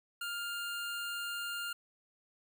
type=tone; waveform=25% pulse; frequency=1403 Hz; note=F6; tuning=8 cents sharp; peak=-33 dBFS; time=0.21-1.73 s; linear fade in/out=5 ms; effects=11-bit